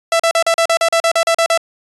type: tone bursts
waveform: sawtooth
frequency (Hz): 665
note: E5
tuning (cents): +15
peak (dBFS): -7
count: 13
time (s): 0.12-1.576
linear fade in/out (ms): 2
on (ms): 76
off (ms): 39
effects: resampled to 24000 Hz